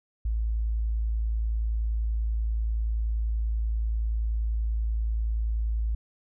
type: tone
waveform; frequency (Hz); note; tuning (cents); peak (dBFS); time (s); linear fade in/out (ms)
sine; 55.2; A1; +6; -24; 0.25-5.95; 5
effects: none